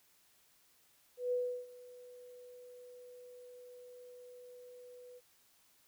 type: tone with ADSR envelope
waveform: sine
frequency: 494.5 Hz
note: B4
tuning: 2 cents sharp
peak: -30 dBFS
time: 1.17-5.21 s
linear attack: 150 ms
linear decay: 340 ms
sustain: -21 dB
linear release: 39 ms
effects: white hiss -69 dBFS RMS until 5.87 s